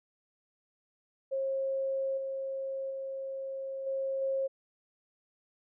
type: tone with level steps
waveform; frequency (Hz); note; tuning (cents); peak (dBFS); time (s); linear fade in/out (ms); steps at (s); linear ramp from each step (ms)
sine; 538; C5; +48; -29 / -33 / -35 / -30 / -28; 1.31-4.48; 20; 2.17 / 2.9 / 3.86 / 4.21; 10
effects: none